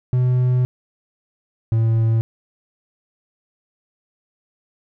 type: tone pair in turn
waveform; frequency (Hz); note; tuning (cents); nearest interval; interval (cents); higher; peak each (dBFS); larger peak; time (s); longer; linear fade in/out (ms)
triangle; 125.7 / 112.9; B2 / A2; +31 / +45; major second; 186; first; -12; neither; 0.13-0.65 / 1.72-2.21; first; 0
effects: none